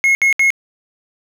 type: tone bursts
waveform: triangle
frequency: 2166 Hz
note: C#7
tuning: 41 cents flat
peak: -8 dBFS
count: 3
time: 0.04-0.504 s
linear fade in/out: 0 ms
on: 110 ms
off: 67 ms
effects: none